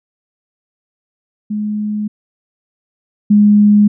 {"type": "tone pair in turn", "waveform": "sine", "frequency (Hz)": [210.5, 207.5], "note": ["G#3", "G#3"], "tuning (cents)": [24, -1], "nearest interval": "unison", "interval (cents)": 25, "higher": "first", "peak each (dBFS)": [-16, -5], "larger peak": "second", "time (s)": [[1.5, 2.08], [3.3, 3.88]], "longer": "neither", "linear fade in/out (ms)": 10, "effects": []}